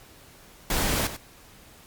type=noise with echo; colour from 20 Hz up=pink; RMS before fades=-25 dBFS; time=0.7-1.07 s; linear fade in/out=2 ms; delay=96 ms; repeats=1; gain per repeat=-11 dB; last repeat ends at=1.166 s; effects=pink hiss -51 dBFS RMS until 1.86 s + MP3 96 kbps